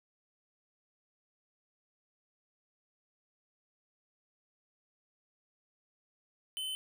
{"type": "tone", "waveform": "square", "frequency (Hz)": 3050, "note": "G7", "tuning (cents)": -48, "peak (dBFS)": -36, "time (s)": [6.57, 6.75], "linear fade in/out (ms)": 0, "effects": []}